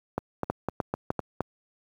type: two click trains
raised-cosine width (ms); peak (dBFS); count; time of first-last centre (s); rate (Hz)
1; -13 / -12; 5 / 4; 0.18-1.193 / 0.5-1.406; 3.95 / 3.31
effects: high-pass 80 Hz 12 dB/octave + 9-bit